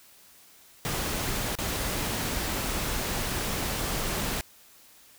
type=noise with dropouts; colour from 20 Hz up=pink; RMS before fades=-30 dBFS; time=0.85-4.41 s; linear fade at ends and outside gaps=0 ms; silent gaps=1.553-1.587 s; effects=white hiss -55 dBFS RMS until 5.18 s